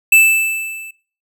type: tone with level ramp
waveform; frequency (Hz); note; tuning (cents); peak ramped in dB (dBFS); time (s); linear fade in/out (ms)
square; 2640; E7; +2; -5 to -32; 0.12-0.91; 5
effects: noise-tail reverb RT60 0.4 s tail -20 dB re dry